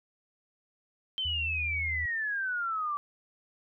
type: exponential sweep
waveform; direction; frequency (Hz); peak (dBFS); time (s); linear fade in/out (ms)
sine; down; 3136 to 1151; -29; 1.18-2.97; 0
type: tone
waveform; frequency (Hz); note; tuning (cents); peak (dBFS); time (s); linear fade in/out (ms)
sine; 79.3; D#2; +33; -35; 1.25-2.06; 5
effects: none